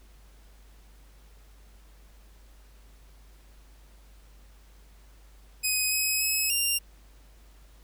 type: tone with pitch steps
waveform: 10% pulse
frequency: 2515 / 2541 / 2568 / 2787 Hz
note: D#7 / D#7 / E7 / F7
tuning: +18 / +36 / -46 / -4 cents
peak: -16 dBFS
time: 5.63-6.79 s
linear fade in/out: 20 ms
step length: 290 ms
effects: added 50 Hz sine -51 dBFS peak until 7.83 s + pink hiss -61 dBFS RMS until 7.83 s